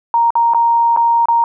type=tone with dropouts; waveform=sine; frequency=932.3 Hz; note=A#5; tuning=in tune; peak=-9 dBFS; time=0.14-1.44 s; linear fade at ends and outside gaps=1 ms; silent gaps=0.305-0.354 / 0.536-0.546 / 0.963-0.972 / 1.256-1.285 s; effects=none